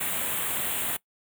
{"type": "band-stop noise", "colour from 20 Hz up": "white", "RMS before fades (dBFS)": -29, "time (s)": [0, 0.97], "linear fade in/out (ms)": 10, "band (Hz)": [3600, 7700], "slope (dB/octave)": 48, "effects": ["noise-tail reverb RT60 0.1 s tail -21 dB re dry", "high-pass 80 Hz 12 dB/octave"]}